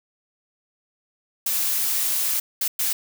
blue noise bursts at uneven times, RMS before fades -23 dBFS, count 3, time 1.46-2.4 / 2.61-2.68 / 2.79-2.93 s, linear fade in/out 5 ms, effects none

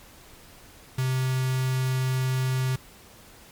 square tone with notch filter, 129.9 Hz, C3, 12 cents flat, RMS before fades -25 dBFS, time 0.98-2.76 s, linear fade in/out 5 ms, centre 540 Hz, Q 0.72, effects pink hiss -50 dBFS RMS until 3.51 s + MP3 96 kbps

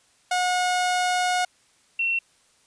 sawtooth / sine tone pair in turn, 725 / 2717 Hz, F#5 / F7, -35 / -48 cents, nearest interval octave + major seventh, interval 2287 cents, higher second, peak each -17 / -21 dBFS, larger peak first, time 0.31-1.45 / 1.99-2.19 s, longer first, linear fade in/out 5 ms, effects white hiss -61 dBFS RMS until 2.66 s + resampled to 22050 Hz

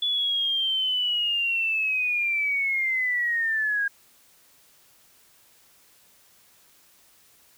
sine linear sweep, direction down, 3444 to 1617 Hz, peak -22 dBFS, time 0.02-3.88 s, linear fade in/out 5 ms, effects white hiss -58 dBFS RMS until 7.57 s

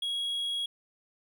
triangle tone, 3314 Hz, G#7, 4 cents flat, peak -28 dBFS, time 0.02-0.66 s, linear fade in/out 5 ms, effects none

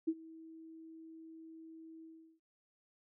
sine tone with ADSR envelope, 323.3 Hz, E4, 34 cents flat, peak -28 dBFS, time 0.07-2.4 s, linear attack 14 ms, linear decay 52 ms, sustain -22 dB, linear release 370 ms, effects none

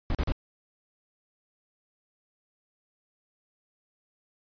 brown noise bursts, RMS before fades -26 dBFS, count 3, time 0.1-0.321 s, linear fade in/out 0 ms, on 47 ms, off 40 ms, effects resampled to 11025 Hz

